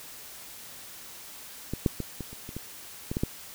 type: clicks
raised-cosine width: 3 ms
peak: -17 / -9 / -18 / -22 / -30 / -27 / -22 / -18 / -15 / -12 dBFS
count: 10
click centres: 1.736 / 1.862 / 2.003 / 2.207 / 2.33 / 2.491 / 2.566 / 3.115 / 3.169 / 3.235 s
effects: white hiss -45 dBFS RMS until 3.54 s